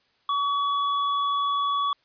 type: tone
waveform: square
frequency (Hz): 1133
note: C#6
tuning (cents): +37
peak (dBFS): -23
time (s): 0.29-1.93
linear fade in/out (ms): 2
effects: white hiss -66 dBFS RMS until 2.04 s + resampled to 11025 Hz